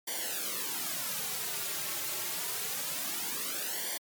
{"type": "noise with flanger", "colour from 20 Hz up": "white", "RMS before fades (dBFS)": -35, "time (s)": [0.07, 3.98], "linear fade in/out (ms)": 10, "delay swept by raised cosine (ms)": [0.76, 4.16], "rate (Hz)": 0.26, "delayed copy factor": -0.85, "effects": ["high-pass 150 Hz 12 dB/octave", "MP3 96 kbps"]}